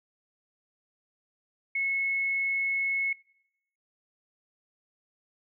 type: tone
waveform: sine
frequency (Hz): 2189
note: C#7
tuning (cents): -22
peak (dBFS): -26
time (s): 1.75-3.13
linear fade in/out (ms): 5
effects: noise-tail reverb RT60 0.8 s tail -22 dB re dry